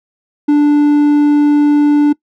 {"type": "tone", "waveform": "triangle", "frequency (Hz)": 293.4, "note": "D4", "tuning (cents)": -2, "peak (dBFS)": -4, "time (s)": [0.48, 2.13], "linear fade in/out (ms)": 10, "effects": ["noise-tail reverb RT60 0.1 s tail -22 dB re dry"]}